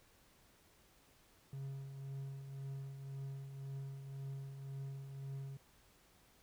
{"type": "tone with tremolo", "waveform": "triangle", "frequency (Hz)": 136.6, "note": "C#3", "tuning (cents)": -25, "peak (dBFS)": -39, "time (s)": [1.53, 5.57], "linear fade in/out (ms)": 2, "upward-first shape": "triangle", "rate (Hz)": 1.9, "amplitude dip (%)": 55, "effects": ["pink hiss -68 dBFS RMS until 6.42 s"]}